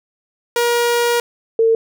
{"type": "tone pair in turn", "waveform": ["sawtooth", "sine"], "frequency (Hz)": [475.8, 452.2], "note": ["A#4", "A4"], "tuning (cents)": [35, 47], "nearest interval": "minor second", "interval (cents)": 88, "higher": "first", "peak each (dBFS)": -10, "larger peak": "neither", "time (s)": [[0.56, 1.2], [1.59, 1.75]], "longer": "first", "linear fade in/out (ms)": 2, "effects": []}